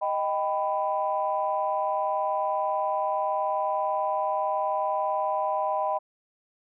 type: chord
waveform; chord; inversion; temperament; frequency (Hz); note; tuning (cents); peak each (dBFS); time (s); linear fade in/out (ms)
sine; Eb augmented; none; equal with one note detuned; 622.3 / 784 / 995.2; Eb5 / G5 / B5; 0 / 0 / +13; -28; 0.01-5.99; 20
effects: tanh soft clip ceiling -14 dBFS